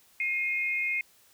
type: tone pair together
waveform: sine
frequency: 2136 / 2492 Hz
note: C7 / D#7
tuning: +35 / +2 cents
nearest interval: minor third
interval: 267 cents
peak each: -28 / -31 dBFS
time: 0.2-1.01 s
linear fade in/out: 2 ms
effects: white hiss -61 dBFS RMS until 1.33 s